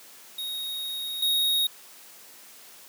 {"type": "tone pair in turn", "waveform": "square", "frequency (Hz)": [3756, 3756], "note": ["A#7", "A#7"], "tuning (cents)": [12, 12], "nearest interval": "unison", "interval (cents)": 0, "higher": "neither", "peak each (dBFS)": [-31, -22], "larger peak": "second", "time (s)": [[0.38, 1.22], [1.22, 1.67]], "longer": "first", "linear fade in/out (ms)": 5, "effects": ["white hiss -49 dBFS RMS until 2.88 s", "high-pass 200 Hz 12 dB/octave"]}